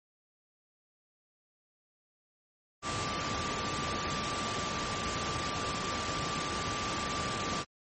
sine tone in noise, 1174.7 Hz, D6, in tune, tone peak -37 dBFS, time 2.82-7.65 s, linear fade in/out 50 ms, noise pink, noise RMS -34 dBFS, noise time 2.82-7.65 s, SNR -6 dB, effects high-pass 80 Hz 12 dB/octave + MP3 32 kbps

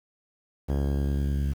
sawtooth tone with low-pass filter sweep, 70.1 Hz, C#2, 20 cents sharp, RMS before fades -26 dBFS, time 0.68-1.54 s, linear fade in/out 20 ms, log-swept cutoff 660 to 180 Hz, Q 0.85, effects 8-bit

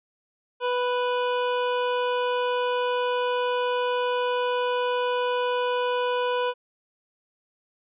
25% pulse tone, 493.9 Hz, B4, in tune, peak -19 dBFS, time 0.6-6.54 s, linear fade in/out 50 ms, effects resampled to 8000 Hz

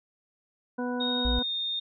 harmonic tone, 246.9 Hz, B3, in tune, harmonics 1 / 2 / 3 / 4 / 6, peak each -30 / -34 / -40 / -39 / -40 dBFS, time 0.78-1.43 s, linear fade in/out 10 ms
sine tone with pitch glide, 3729 to 3659 Hz, A#7 to A#7, 0 to -33 cents, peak -28 dBFS, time 1-1.8 s, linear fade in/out 10 ms, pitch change -33 cents, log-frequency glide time 1.29-1.51 s
sine tone, 57.6 Hz, A#1, 20 cents flat, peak -25 dBFS, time 1.25-1.39 s, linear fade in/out 0 ms
effects none

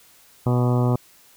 harmonic tone with a mistuned harmonic, 123.3 Hz, B2, 2 cents flat, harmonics 1 / 2 / 3 / 4 / 5 / 6 / 7 / 8 / 9 / 10, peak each -18 / -24 / -28 / -30 / -32 / -34 / -35 / -36 / -37 / -38 dBFS, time 0.46-0.96 s, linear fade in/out 5 ms, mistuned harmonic 7, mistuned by -26 cents, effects white hiss -53 dBFS RMS until 1.36 s

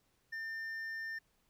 sine tone with hard clipping, 1800 Hz, A6, 39 cents sharp, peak -40 dBFS, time 0.32-1.19 s, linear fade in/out 10 ms, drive 4 dB, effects pink hiss -75 dBFS RMS until 1.49 s

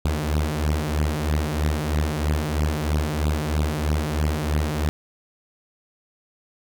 sawtooth beating tone pair, 74.1 / 77.2 Hz, D2 / D#2, +16 / -13 cents, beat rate 3.1 Hz, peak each -20 / -20 dBFS, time 0.05-4.89 s, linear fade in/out 0 ms, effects none

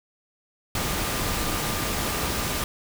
sine tone in noise, 1200 Hz, D6, 37 cents sharp, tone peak -38 dBFS, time 0.75-2.64 s, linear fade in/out 2 ms, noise pink, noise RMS -27 dBFS, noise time 0.75-2.64 s, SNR -14 dB, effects none

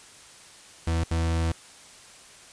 40% pulse tone bursts at uneven times, 82.4 Hz, E2, in tune, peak -22 dBFS, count 2, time 0.87-1.04 / 1.11-1.52 s, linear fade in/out 5 ms, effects white hiss -49 dBFS RMS until 2.52 s + resampled to 22050 Hz

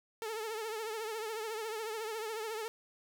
sawtooth tone with vibrato, 440 Hz, A4, in tune, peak -33 dBFS, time 0.22-2.68 s, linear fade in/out 0 ms, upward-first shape triangle, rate 14 Hz, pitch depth 90 cents each way, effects none

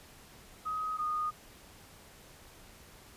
sine tone pair in turn, 1260 / 1231.9 Hz, D#6 / D#6, +21 / -18 cents, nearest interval unison, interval 39 cents, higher first, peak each -32 / -30 dBFS, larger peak second, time 0.65-0.98 / 0.98-1.31 s, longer neither, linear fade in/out 20 ms, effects pink hiss -55 dBFS RMS until 3.16 s + resampled to 32000 Hz

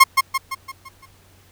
30% pulse tone with echo, 1073 Hz, C6, 43 cents sharp, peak -3 dBFS, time 0-0.04 s, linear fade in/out 10 ms, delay 170 ms, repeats 6, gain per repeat -6 dB, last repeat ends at 1.06 s, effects added 93 Hz sine -54 dBFS peak until 1.51 s + pink hiss -54 dBFS RMS until 1.51 s

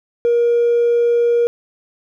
sine tone with hard clipping, 473.5 Hz, A#4, 27 cents sharp, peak -12 dBFS, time 0.25-1.47 s, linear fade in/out 0 ms, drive 1 dB, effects none

